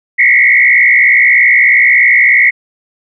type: tone with frequency modulation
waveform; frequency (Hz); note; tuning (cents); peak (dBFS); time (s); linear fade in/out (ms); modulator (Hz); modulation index
sine; 2075; C7; -15; -4; 0.18-2.51; 20; 61.6; 2.5
effects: none